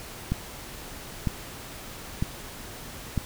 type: click train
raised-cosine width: 5 ms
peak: -12 dBFS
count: 4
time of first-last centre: 0.32-3.177 s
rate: 1.05 Hz
effects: pink hiss -41 dBFS RMS until 3.25 s